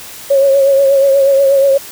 sine tone with vibrato, 549 Hz, C#5, 17 cents flat, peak -6 dBFS, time 0.3-1.78 s, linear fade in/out 10 ms, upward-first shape triangle, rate 8.3 Hz, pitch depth 44 cents each way, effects white hiss -31 dBFS RMS until 1.91 s

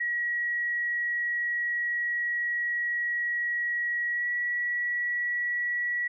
sine tone with pitch glide, 1914 to 1934 Hz, A#6 to B6, +45 to -37 cents, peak -26 dBFS, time 0-6.08 s, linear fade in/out 10 ms, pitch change +18 cents, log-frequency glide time 4.11-4.27 s, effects none

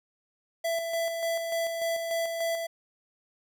square tone with tremolo, 666 Hz, E5, 18 cents sharp, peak -27 dBFS, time 0.64-2.67 s, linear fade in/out 10 ms, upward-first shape square, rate 3.4 Hz, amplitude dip 40%, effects none

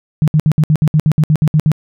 sine tone bursts, 153.4 Hz, D#3, 24 cents flat, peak -7 dBFS, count 13, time 0.22-1.717 s, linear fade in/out 0 ms, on 57 ms, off 63 ms, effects none

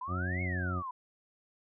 sine exponential two-way sweep, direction up then down, 976 to 2217 to 976 Hz, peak -36 dBFS, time 0.01-0.91 s, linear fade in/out 5 ms, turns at 0.42 s
harmonic tone, 90.7 Hz, F#2, 34 cents flat, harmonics 1 / 2 / 3 / 4 / 6 / 7 / 8, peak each -33 / -39 / -43 / -45 / -49 / -50 / -51 dBFS, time 0.07-0.83 s, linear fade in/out 50 ms
effects none

